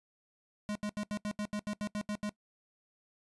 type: tone bursts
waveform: square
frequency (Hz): 208.6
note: G#3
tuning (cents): +8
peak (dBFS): -34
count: 12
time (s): 0.69-2.293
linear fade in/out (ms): 0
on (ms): 63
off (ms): 77
effects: noise-tail reverb RT60 0.1 s tail -20 dB re dry + resampled to 24000 Hz